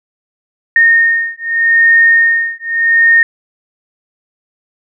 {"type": "beating tone pair", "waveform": "sine", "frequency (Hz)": [1839, 1839.82], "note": ["A#6", "A#6"], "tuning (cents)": [-24, -23], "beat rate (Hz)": 0.82, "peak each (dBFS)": -10, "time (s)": [0.76, 3.23], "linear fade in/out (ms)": 2, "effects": []}